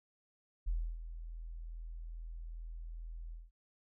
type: tone with ADSR envelope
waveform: sine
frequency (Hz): 41.2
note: E1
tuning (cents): 0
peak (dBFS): -30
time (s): 0.66-3.51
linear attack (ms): 21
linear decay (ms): 290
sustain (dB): -12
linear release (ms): 190
effects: none